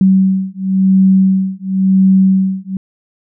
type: beating tone pair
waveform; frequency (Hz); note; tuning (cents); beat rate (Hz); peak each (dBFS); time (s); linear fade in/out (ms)
sine; 190 / 190.95; F#3 / G3; +46 / -45; 0.95; -11; 0.01-2.77; 2
effects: none